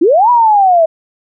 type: linear two-way sweep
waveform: sine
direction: up then down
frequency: 293.7 to 987.8 to 631 Hz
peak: -5 dBFS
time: 0.01-0.86 s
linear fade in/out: 10 ms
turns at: 0.3 s
effects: none